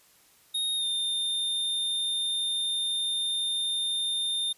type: tone with pitch glide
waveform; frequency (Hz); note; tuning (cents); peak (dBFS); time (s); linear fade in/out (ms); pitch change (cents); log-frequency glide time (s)
square; 3729 to 3623; A#7 to A7; 0 to +50; -27; 0.54-4.53; 10; -50; 0.76-0.85
effects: white hiss -60 dBFS RMS until 4.57 s + resampled to 32000 Hz